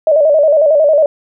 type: tone with vibrato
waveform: sine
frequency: 604 Hz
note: D5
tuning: 48 cents sharp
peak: -6 dBFS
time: 0.07-1.06 s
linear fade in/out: 2 ms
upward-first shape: square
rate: 11 Hz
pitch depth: 82 cents each way
effects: none